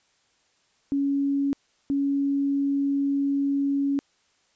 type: tone pair in turn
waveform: sine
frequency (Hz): 279.3 / 279.3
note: C#4 / C#4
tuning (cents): +13 / +13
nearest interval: unison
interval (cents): 0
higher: neither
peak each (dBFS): -21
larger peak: neither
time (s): 0.92-1.53 / 1.9-3.99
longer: second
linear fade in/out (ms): 0
effects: white hiss -66 dBFS RMS until 4.55 s + resampled to 16000 Hz